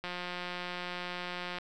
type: click train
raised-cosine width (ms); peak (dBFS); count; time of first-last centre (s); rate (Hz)
0.3; -22; 276; 0.04-1.585; 178
effects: none